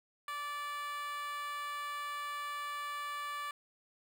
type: tone with high-pass filter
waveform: 10% pulse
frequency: 582 Hz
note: D5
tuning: 16 cents flat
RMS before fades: -40 dBFS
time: 0.28-3.51 s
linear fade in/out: 2 ms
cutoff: 1200 Hz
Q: 3.8
effects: none